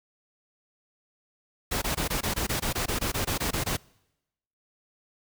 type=noise bursts; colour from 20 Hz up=pink; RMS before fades=-28 dBFS; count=16; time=1.71-3.77 s; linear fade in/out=10 ms; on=110 ms; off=20 ms; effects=noise-tail reverb RT60 0.9 s tail -25 dB re dry